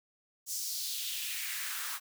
white noise with high-pass filter sweep, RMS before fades -37 dBFS, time 0.46-2 s, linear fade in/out 50 ms, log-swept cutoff 6500 to 1100 Hz, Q 2.4, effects none

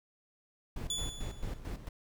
brown noise with tremolo, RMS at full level -37 dBFS, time 0.76-1.89 s, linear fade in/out 5 ms, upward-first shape square, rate 4.5 Hz, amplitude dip 70%
25% pulse tone with exponential decay, 3449 Hz, A7, 35 cents flat, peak -27 dBFS, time 0.9-1.59 s, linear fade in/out 2 ms, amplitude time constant 150 ms
effects none

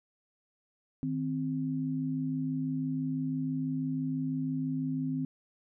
sine tone pair together, 155.55 / 261.6 Hz, D#3 / C4, 0 / 0 cents, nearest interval major sixth, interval 900 cents, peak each -34 / -31 dBFS, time 1.03-5.25 s, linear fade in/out 0 ms, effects none

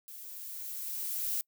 violet noise with level ramp, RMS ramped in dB -47 to -32 dBFS, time 0.08-1.41 s, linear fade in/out 0 ms, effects noise-tail reverb RT60 0.1 s tail -26 dB re dry

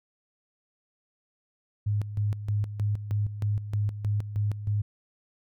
sine tone with tremolo, 103.83 Hz, G#2, in tune, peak -23 dBFS, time 1.86-4.82 s, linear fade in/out 10 ms, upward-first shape square, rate 3.2 Hz, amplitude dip 70%, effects none

